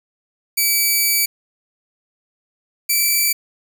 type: tone pair in turn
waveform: 5% pulse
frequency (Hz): 2300 / 2321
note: D7 / D7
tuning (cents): -37 / -21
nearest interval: unison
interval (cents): 16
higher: second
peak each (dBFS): -5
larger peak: neither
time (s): 0.57-1.26 / 2.89-3.33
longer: first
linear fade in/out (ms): 10
effects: none